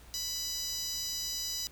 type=tone with high-pass filter; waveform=10% pulse; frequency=989 Hz; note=B5; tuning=2 cents sharp; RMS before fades=-36 dBFS; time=0.14-1.67 s; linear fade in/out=0 ms; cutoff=5100 Hz; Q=1.9; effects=added 60 Hz sine -53 dBFS peak until 1.71 s + pink hiss -57 dBFS RMS until 1.71 s